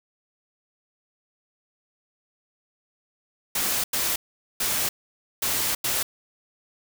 white noise bursts at uneven times, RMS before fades -25 dBFS, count 5, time 3.55-3.84 / 3.93-4.16 / 4.6-4.89 / 5.42-5.75 / 5.84-6.03 s, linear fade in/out 5 ms, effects none

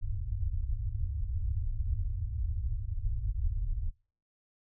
pink low-pass noise, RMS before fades -32 dBFS, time 0.01-3.91 s, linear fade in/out 20 ms, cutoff 110 Hz, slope 96 dB/octave, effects noise-tail reverb RT60 0.4 s tail -24 dB re dry

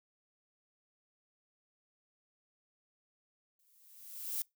violet noise with exponential growth, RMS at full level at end -34 dBFS, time 3.59-4.42 s, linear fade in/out 2 ms, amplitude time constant 180 ms, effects noise-tail reverb RT60 0.2 s tail -25 dB re dry

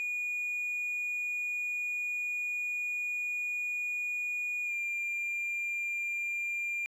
triangle tone with pitch glide, 2449 to 2393 Hz, D#7 to D7, -28 to +32 cents, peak -29 dBFS, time 0-6.86 s, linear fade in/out 0 ms, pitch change -40 cents, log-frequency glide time 4.64-4.74 s, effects tanh soft clip ceiling -26 dBFS

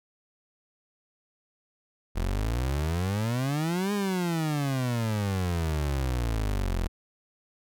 30% pulse exponential two-way sweep, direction up then down, 41.2 to 207.7 to 41.2 Hz, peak -23 dBFS, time 2.15-6.88 s, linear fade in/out 20 ms, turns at 3.93 s, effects none

